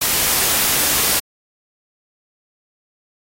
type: noise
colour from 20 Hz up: white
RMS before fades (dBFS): -17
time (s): 0.01-1.2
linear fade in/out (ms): 10
effects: AAC 48 kbps